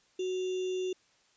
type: tone with sample-and-hold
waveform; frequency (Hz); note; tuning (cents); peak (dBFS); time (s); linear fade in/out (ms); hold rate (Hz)
sine; 370; F#4; 0; -30; 0.19-0.93; 5; 3150
effects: white hiss -67 dBFS RMS until 1.36 s + resampled to 16000 Hz